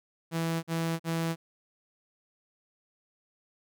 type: tone bursts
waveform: sawtooth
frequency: 164.81 Hz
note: E3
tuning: in tune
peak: -24 dBFS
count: 3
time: 0.31-1.36 s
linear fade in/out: 50 ms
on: 320 ms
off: 45 ms
effects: none